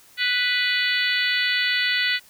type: harmonic tone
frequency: 493.9 Hz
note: B4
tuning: in tune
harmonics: 3 / 4 / 5 / 6 / 7 / 8 / 9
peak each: -27 / -23 / -29 / -28 / -29 / -30 / -30 dBFS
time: 0.17-2.2 s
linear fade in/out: 50 ms
effects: white hiss -52 dBFS RMS until 2.29 s